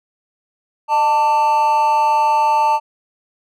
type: tone with amplitude modulation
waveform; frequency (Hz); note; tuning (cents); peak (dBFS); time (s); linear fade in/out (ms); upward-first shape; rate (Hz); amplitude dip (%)
triangle; 890; A5; +20; -7; 0.88-2.8; 50; sine; 278; 65
effects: none